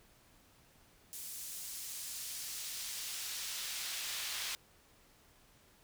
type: noise with high-pass filter sweep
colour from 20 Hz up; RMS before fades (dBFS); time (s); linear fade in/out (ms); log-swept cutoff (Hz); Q
brown; -42; 1.13-4.55; 0; 8700 to 2900; 0.75
effects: pink hiss -65 dBFS RMS until 5.83 s